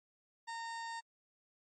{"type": "tone", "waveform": "30% pulse", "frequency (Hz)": 919, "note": "A#5", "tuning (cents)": -25, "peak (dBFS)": -38, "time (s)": [0.47, 1.01], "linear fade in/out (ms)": 20, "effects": ["MP3 32 kbps"]}